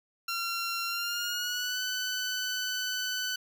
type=tone with pitch glide; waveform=15% pulse; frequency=1370 to 1502.7 Hz; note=F6 to F#6; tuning=-34 to +26 cents; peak=-24 dBFS; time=0.28-3.36 s; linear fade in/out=5 ms; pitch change=+160 cents; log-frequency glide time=0.86-1.81 s; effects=none